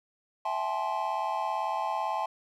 triangle chord, A minor seventh, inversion second, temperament equal with one note detuned, 659.3 / 784 / 861.9 / 1046.5 Hz, E5 / G5 / A5 / C6, 0 / 0 / -36 / 0 cents, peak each -34 / -33 / -30 / -32 dBFS, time 0.45-2.26 s, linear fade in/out 5 ms, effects none

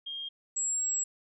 sine tone pair in turn, 3223 / 7651 Hz, G7 / A#8, +47 / +44 cents, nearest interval octave + minor third, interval 1497 cents, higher second, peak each -35 / -27 dBFS, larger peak second, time 0.06-0.29 / 0.56-1.04 s, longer second, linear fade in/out 10 ms, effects tanh soft clip ceiling -23 dBFS

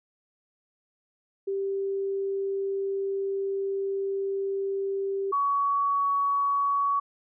sine tone pair in turn, 392 / 1125.2 Hz, G4 / C#6, 0 / +26 cents, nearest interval octave + tritone, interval 1826 cents, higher second, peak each -26 / -22 dBFS, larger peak second, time 1.47-5.32 / 5.32-7 s, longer first, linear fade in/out 10 ms, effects none

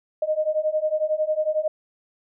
sine beating tone pair, 612 / 623 Hz, D#5 / D#5, -29 / +2 cents, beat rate 11 Hz, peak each -24 / -23 dBFS, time 0.22-1.68 s, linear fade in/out 5 ms, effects none

